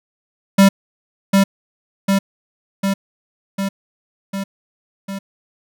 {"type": "tone with echo", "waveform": "square", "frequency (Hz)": 196, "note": "G3", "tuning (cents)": 0, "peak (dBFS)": -7, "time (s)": [0.58, 0.69], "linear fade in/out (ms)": 10, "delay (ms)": 750, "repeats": 6, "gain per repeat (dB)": -3, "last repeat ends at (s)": 5.19, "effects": []}